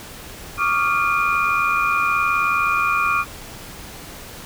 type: tone cluster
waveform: sine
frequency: 1131 / 1210 / 1394 / 2427 Hz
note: C#6 / D#6 / F6 / D#7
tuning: +34 / -49 / -4 / -44 cents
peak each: -22 dBFS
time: 0.57-3.25 s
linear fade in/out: 50 ms
effects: pink hiss -37 dBFS RMS until 4.45 s